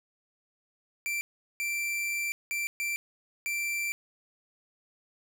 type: tone bursts at uneven times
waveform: 45% pulse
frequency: 2349 Hz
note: D7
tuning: in tune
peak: -29 dBFS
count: 5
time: 1.06-1.21 / 1.6-2.32 / 2.51-2.67 / 2.8-2.96 / 3.46-3.92 s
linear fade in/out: 0 ms
effects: none